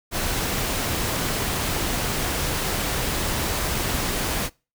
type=noise; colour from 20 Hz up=pink; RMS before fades=-25 dBFS; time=0.11-4.5 s; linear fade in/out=50 ms; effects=noise-tail reverb RT60 0.3 s tail -24 dB re dry